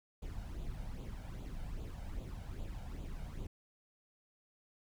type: noise with flanger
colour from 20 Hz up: brown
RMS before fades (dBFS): -43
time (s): 0.22-3.47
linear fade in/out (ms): 5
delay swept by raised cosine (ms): 0.27 to 1.37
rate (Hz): 2.5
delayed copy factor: +0.6
effects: none